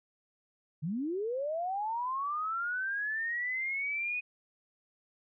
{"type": "linear sweep", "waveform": "sine", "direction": "up", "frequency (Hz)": [138.59, 2500], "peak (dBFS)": -31, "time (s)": [0.82, 4.21], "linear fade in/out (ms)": 20, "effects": []}